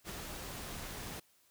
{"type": "noise with ADSR envelope", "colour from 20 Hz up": "pink", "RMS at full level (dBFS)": -42, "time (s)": [0.04, 1.2], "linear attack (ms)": 53, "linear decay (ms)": 8, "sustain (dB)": -2, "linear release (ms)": 8, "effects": ["white hiss -69 dBFS RMS until 1.5 s"]}